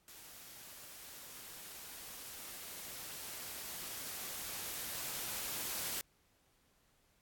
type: noise with level ramp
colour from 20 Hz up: white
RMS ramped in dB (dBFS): -54 to -39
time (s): 0.08-6.01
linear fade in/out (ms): 0
effects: pink hiss -73 dBFS RMS until 7.21 s + AAC 64 kbps